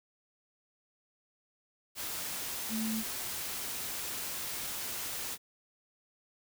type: tone in noise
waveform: sine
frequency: 221.1 Hz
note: A3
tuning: 9 cents sharp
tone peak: -32 dBFS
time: 2.69-3.04 s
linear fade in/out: 50 ms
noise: white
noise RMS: -38 dBFS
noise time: 1.95-5.38 s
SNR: +3 dB
effects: none